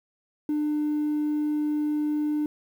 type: tone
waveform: triangle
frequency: 299.6 Hz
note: D4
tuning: 35 cents sharp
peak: -20 dBFS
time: 0.49-2.46 s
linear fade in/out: 2 ms
effects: tanh soft clip ceiling -19 dBFS + 9-bit